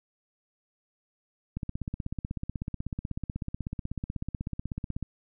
click train, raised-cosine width 5 ms, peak -20 dBFS, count 57, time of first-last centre 1.57-5.027 s, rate 16.2 Hz, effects none

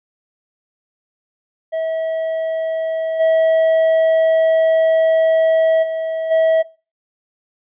triangle tone with level steps, 646 Hz, E5, 35 cents flat, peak -16 / -9 / -17 / -9 dBFS, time 1.72-6.63 s, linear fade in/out 20 ms, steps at 3.19 / 5.82 / 6.3 s, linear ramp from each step 20 ms, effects noise-tail reverb RT60 0.3 s tail -19 dB re dry + resampled to 8000 Hz

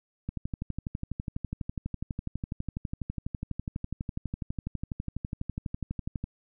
click train, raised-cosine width 5 ms, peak -20 dBFS, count 73, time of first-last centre 0.29-6.24 s, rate 12.1 Hz, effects none

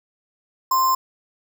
sine tone with sample-and-hold, 1043 Hz, C6, 6 cents flat, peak -15 dBFS, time 0.71-0.95 s, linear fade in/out 5 ms, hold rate 6300 Hz, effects none

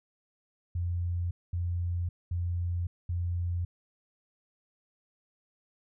sine tone bursts, 87.31 Hz, F2, in tune, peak -28 dBFS, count 4, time 0.75-3.65 s, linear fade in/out 5 ms, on 560 ms, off 220 ms, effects none

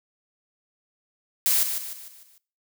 blue noise with echo, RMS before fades -21 dBFS, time 1.46-1.63 s, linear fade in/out 0 ms, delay 150 ms, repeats 5, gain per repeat -7 dB, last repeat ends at 2.38 s, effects noise-tail reverb RT60 0.4 s tail -21 dB re dry

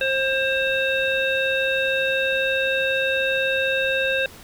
harmonic tone, 532 Hz, C5, 29 cents sharp, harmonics 1 / 3 / 5 / 7, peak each -23 / -24 / -25 / -29 dBFS, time 0.01-4.26 s, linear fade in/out 2 ms, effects pink hiss -44 dBFS RMS until 4.43 s

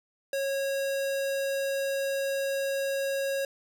square tone, 548 Hz, C#5, 20 cents flat, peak -28 dBFS, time 0.33-3.45 s, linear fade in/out 2 ms, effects none

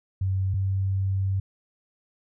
sine tone pair in turn, 95.3 / 96.41 Hz, G2 / G2, -48 / -28 cents, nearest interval unison, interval 20 cents, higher second, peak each -22 dBFS, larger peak neither, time 0.21-0.54 / 0.54-1.4 s, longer second, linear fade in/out 5 ms, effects none

